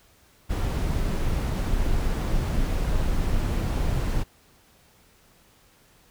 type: noise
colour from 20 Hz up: brown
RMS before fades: -24 dBFS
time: 0.49-4.24 s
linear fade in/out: 20 ms
effects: pink hiss -58 dBFS RMS until 6.1 s